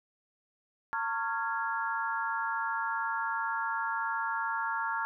harmonic tone with a mistuned harmonic, 277.2 Hz, C#4, in tune, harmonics 3 / 4 / 5 / 6, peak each -34 / -37 / -34 / -37 dBFS, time 0.93-5.05 s, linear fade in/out 0 ms, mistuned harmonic 3, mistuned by +150 cents, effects none

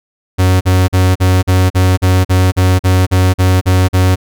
45% pulse tone bursts, 92.5 Hz, F#2, in tune, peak -7 dBFS, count 14, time 0.38-4.159 s, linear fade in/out 20 ms, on 230 ms, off 43 ms, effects none

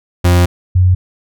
40% pulse / sine tone pair in turn, 88.2 / 91.37 Hz, F2 / F#2, +18 / -21 cents, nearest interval minor second, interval 61 cents, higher second, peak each -6 dBFS, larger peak neither, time 0.24-0.46 / 0.75-0.95 s, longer first, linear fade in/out 10 ms, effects none

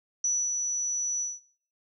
sine tone with ADSR envelope, 5920 Hz, F#8, in tune, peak -23 dBFS, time 0.24-1.4 s, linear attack 4 ms, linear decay 260 ms, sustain -4 dB, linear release 190 ms, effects noise-tail reverb RT60 0.7 s tail -24 dB re dry

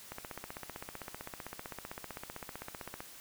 click train, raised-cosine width 0.5 ms, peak -26 dBFS, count 46, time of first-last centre 0.12-3.005 s, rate 15.6 Hz, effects white hiss -52 dBFS RMS until 3.2 s

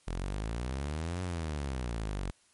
sawtooth exponential two-way sweep, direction up then down, 41.5 to 92.6 to 44.86 Hz, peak -29 dBFS, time 0.07-2.31 s, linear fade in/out 10 ms, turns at 1.22 s, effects white hiss -66 dBFS RMS until 2.53 s + MP3 48 kbps

